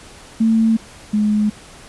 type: tone pair in turn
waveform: sine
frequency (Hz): 223.9 / 210.9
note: A3 / G#3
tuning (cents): +30 / +27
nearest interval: minor second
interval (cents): 103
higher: first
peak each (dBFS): -11 / -13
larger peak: first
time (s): 0.4-0.77 / 1.13-1.5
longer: neither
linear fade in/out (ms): 10
effects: pink hiss -41 dBFS RMS until 1.88 s + resampled to 24000 Hz